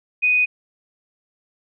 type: tone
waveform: sine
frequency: 2489 Hz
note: D#7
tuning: in tune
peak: -14 dBFS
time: 0.22-0.46 s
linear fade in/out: 20 ms
effects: none